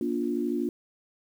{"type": "tone cluster", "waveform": "sine", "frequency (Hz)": [238.1, 290.7, 351.5], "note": ["A#3", "D4", "F4"], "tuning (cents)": [37, -18, 11], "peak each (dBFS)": -30, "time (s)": [0.01, 0.69], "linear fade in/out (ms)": 2, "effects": ["9-bit"]}